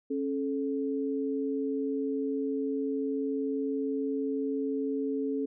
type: tone pair together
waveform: sine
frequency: 272.9 / 433.2 Hz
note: C#4 / A4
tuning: -27 / -27 cents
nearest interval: minor sixth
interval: 800 cents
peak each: -30 / -32 dBFS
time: 0.1-5.46 s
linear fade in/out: 10 ms
effects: none